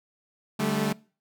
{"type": "chord", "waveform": "sawtooth", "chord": "D suspended fourth", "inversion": "none", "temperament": "equal with one note detuned", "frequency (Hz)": [146.83, 196, 217], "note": ["D3", "G3", "A3"], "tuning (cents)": [0, 0, -24], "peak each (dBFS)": [-27, -25, -23], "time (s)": [0.59, 0.93], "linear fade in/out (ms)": 10, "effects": ["noise-tail reverb RT60 0.4 s tail -23 dB re dry"]}